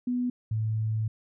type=tone pair in turn; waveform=sine; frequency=246.9 / 109.69 Hz; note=B3 / A2; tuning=0 / -5 cents; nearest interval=octave + major second; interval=1405 cents; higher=first; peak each=-25 dBFS; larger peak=neither; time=0.07-0.3 / 0.51-1.08 s; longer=second; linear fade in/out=5 ms; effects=none